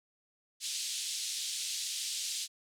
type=band-pass noise; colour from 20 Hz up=pink; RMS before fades=-37 dBFS; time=0.6-2.48 s; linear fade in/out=50 ms; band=3300 to 9300 Hz; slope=24 dB/octave; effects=none